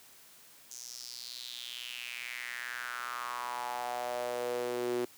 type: tone with high-pass filter sweep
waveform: sawtooth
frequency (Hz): 122.2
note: B2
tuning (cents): -18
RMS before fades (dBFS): -38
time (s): 0.71-5.05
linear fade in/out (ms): 0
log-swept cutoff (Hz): 6400 to 340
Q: 4.7
effects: white hiss -57 dBFS RMS until 5.17 s + high-pass 80 Hz 12 dB/octave